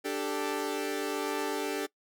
sawtooth chord, D suspended fourth, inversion none, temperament equal, 293.7 / 392 / 440 Hz, D4 / G4 / A4, 0 / 0 / 0 cents, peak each -31 dBFS, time 0.04-1.87 s, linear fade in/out 20 ms, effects noise-tail reverb RT60 0.1 s tail -21 dB re dry

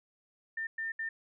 sine tone bursts at uneven times, 1802 Hz, A6, 41 cents sharp, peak -33 dBFS, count 3, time 0.57-0.67 / 0.78-0.92 / 0.99-1.09 s, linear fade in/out 5 ms, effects none

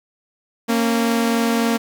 sawtooth tone pair together, 230.6 / 274.2 Hz, A#3 / C#4, -19 / -19 cents, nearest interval minor third, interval 300 cents, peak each -13 / -20 dBFS, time 0.68-1.78 s, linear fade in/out 20 ms, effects 8-bit

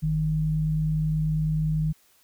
sine tone pair together, 48.82 / 155 Hz, G1 / D#3, -6 / -6 cents, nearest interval octave + minor sixth, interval 2000 cents, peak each -31 / -22 dBFS, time 0.02-1.93 s, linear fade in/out 20 ms, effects white hiss -61 dBFS RMS until 2.23 s

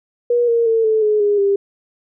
sine tone with pitch steps, 480.5 / 465.7 / 451.4 / 437.6 / 424.1 / 411.1 / 398.5 Hz, B4 / A#4 / A4 / A4 / G#4 / G#4 / G4, -48 / -2 / +44 / -9 / +36 / -18 / +28 cents, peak -12 dBFS, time 0.3-1.56 s, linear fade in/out 5 ms, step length 180 ms, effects none

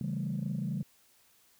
sine chord, A dominant seventh, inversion first, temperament equal, 138.59 / 164.81 / 196 / 220 Hz, C#3 / E3 / G3 / A3, 0 / 0 / 0 / 0 cents, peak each -35 / -36 / -35 / -39 dBFS, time 0.01-0.83 s, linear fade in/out 2 ms, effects tanh soft clip ceiling -25 dBFS + white hiss -65 dBFS RMS until 1.59 s

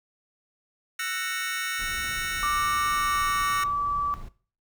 sawtooth chord, F# dominant seventh, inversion third, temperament just, 1332 / 1480 / 1850 / 2220 Hz, E6 / F#6 / A#6 / C#7, +18 / 0 / -14 / +2 cents, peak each -32 / -30 / -29 / -31 dBFS, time 0.99-3.64 s, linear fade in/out 5 ms
brown noise, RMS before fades -41 dBFS, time 1.79-4.29 s, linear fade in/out 10 ms
sine tone with pitch glide, 1174.7 to 1154.5 Hz, D6 to D6, 0 to -30 cents, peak -24 dBFS, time 2.43-4.14 s, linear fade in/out 0 ms, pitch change -30 cents, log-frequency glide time 2.9-3.44 s
effects noise-tail reverb RT60 0.4 s tail -18 dB re dry

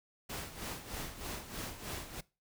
pink noise with tremolo, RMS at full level -40 dBFS, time 0.29-2.21 s, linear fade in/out 10 ms, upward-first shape sine, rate 3.2 Hz, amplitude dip 70%, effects noise-tail reverb RT60 0.3 s tail -22 dB re dry

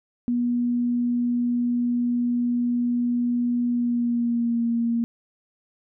sine tone with pitch glide, 241.7 to 233.3 Hz, B3 to A#3, -37 to +2 cents, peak -20 dBFS, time 0.28-5.04 s, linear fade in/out 0 ms, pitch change -61 cents, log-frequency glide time 3.69-4.63 s, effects none

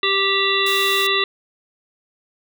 harmonic tone, 392 Hz, G4, in tune, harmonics 1 / 3 / 5 / 7 / 9 / 10, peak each -23 / -23 / -23 / -23 / -23 / -23 dBFS, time 0.03-1.24 s, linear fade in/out 2 ms
white high-pass noise, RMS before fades -30 dBFS, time 0.66-1.07 s, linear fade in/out 5 ms, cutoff 1300 Hz, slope 48 dB/octave
effects none

